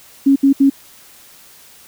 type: tone bursts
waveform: sine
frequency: 274.8 Hz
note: C#4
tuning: 15 cents flat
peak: -7 dBFS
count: 3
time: 0.26-0.7 s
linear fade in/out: 10 ms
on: 100 ms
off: 70 ms
effects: white hiss -44 dBFS RMS until 1.87 s